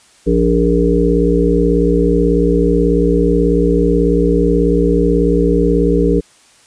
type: harmonic tone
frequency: 58.27 Hz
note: A#1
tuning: in tune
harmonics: 1 / 3 / 5 / 7 / 8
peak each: -16 / -16 / -16 / -16 / -16 dBFS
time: 0.26-6.21 s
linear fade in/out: 20 ms
effects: white hiss -48 dBFS RMS until 6.66 s + resampled to 22050 Hz